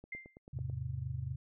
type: click train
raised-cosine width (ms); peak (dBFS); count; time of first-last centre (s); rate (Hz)
2; -38; 7; 0.04-0.699; 9.11
type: tone with exponential decay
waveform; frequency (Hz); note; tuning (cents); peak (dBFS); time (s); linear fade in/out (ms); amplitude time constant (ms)
sine; 2093; C7; 0; -37; 0.12-0.39; 5; 57
type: chord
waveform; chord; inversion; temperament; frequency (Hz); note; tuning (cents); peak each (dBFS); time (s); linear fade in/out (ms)
sine; E augmented; none; equal with one note detuned; 82.41 / 106.56 / 130.81; E2 / G#2 / B#2; 0 / +45 / 0; -42 / -42 / -38; 0.53-1.36; 10
effects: none